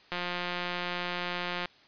click train, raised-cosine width 0.3 ms, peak -17 dBFS, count 273, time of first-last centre 0.12-1.657 s, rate 177 Hz, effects white hiss -58 dBFS RMS until 1.87 s + resampled to 11025 Hz

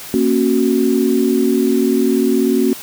sine chord, F# major, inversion first, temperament equal with one note detuned, 233.1 / 273.4 / 370 Hz, A#3 / C#4 / F#4, 0 / -24 / 0 cents, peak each -16 dBFS, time 0.14-2.73 s, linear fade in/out 0 ms, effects white hiss -32 dBFS RMS until 2.82 s + high-pass 60 Hz 12 dB/octave

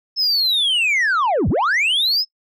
sine linear two-way sweep, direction down then up, 5274 to 57.4 to 5274 Hz, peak -12 dBFS, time 0.16-2.25 s, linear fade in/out 50 ms, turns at 1.49 s, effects noise-tail reverb RT60 0.1 s tail -24 dB re dry + tanh soft clip ceiling -14 dBFS

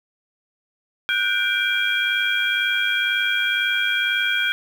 sine tone cluster, 1462 / 1564 / 2356 / 3265 Hz, F#6 / G6 / D7 / G#7, -21 / -4 / +5 / -30 cents, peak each -24 dBFS, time 1.09-4.52 s, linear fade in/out 0 ms, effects 7-bit

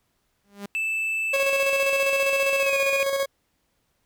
sawtooth tone with exponential growth, 201.4 Hz, G3, 47 cents sharp, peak -26 dBFS, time 0.44-0.66 s, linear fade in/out 5 ms, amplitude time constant 47 ms
triangle tone with pitch glide, 2637 to 2460 Hz, E7 to D#7, 0 to -20 cents, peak -22 dBFS, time 0.75-3.03 s, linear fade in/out 0 ms, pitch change -120 cents, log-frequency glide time 2.59-2.78 s
40% pulse tone with tremolo, 550 Hz, C#5, 14 cents flat, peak -20 dBFS, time 1.33-3.26 s, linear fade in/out 10 ms, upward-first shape square, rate 15 Hz, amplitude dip 40%
effects pink hiss -71 dBFS RMS until 4.05 s

